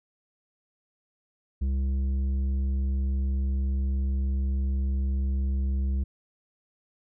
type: tone with tanh clipping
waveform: sine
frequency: 66.9 Hz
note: C2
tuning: 39 cents sharp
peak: -25 dBFS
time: 1.61-6.04 s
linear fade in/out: 10 ms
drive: 8 dB
effects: none